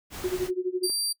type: noise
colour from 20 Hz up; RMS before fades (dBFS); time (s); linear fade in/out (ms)
pink; -38; 0.1-0.51; 50
type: tone with tremolo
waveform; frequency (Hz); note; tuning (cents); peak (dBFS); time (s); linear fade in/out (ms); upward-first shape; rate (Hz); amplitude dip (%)
sine; 366.1; F#4; -18; -22; 0.24-0.9; 0; sine; 12; 90
type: tone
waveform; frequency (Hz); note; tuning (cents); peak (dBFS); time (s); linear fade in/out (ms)
25% pulse; 4699; D8; 0; -21; 0.83-1.13; 10
effects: noise-tail reverb RT60 0.1 s tail -22 dB re dry